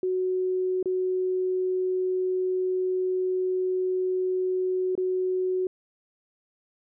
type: tone with dropouts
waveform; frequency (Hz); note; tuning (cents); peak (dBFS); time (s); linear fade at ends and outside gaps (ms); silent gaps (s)
sine; 370; F#4; 0; -23; 0.03-5.67; 2; 0.828-0.857 / 4.953-4.977
effects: none